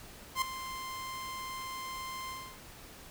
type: tone with ADSR envelope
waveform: sawtooth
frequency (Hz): 1046.5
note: C6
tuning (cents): 0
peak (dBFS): -22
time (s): 0.35-2.59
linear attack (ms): 68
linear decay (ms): 4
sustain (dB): -13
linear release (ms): 290
effects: pink hiss -51 dBFS RMS until 3.1 s